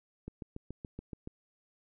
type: click train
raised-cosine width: 3 ms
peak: -28 dBFS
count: 8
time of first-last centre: 0.28-1.274 s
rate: 7.04 Hz
effects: none